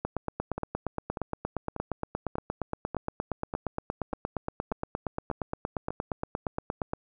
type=two click trains; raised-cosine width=1 ms; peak=-16 / -19 dBFS; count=60 / 10; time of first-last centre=0.05-6.934 / 0.58-5.905 s; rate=8.57 / 1.69 Hz; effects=none